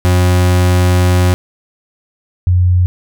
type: tone pair in turn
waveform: 40% pulse / sine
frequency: 90 / 90 Hz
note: F#2 / F#2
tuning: -47 / -47 cents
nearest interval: unison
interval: 0 cents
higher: neither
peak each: -7 dBFS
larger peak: neither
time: 0.05-1.34 / 2.47-2.86 s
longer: first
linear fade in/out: 0 ms
effects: none